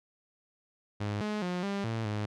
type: tone with pitch steps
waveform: sawtooth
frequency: 103.6 / 211.2 / 179 / 199.3 / 112.9 / 105.4 Hz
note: G#2 / G#3 / F3 / G3 / A2 / G#2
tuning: -4 / +29 / +43 / +29 / +45 / +26 cents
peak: -27 dBFS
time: 1-2.26 s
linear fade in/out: 10 ms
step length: 210 ms
effects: low-pass 5000 Hz 12 dB/octave